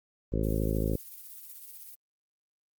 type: harmonic tone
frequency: 53.7 Hz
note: A1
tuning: 41 cents flat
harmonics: 1 / 2 / 3 / 4 / 5 / 6 / 7 / 8 / 9 / 10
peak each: -30 / -33 / -35 / -36 / -37 / -38 / -38 / -39 / -40 / -40 dBFS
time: 0.32-0.96 s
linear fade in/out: 5 ms
type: noise with tremolo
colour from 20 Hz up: violet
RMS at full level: -44 dBFS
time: 0.43-1.95 s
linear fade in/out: 10 ms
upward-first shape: sine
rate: 16 Hz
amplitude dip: 45%
effects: Opus 24 kbps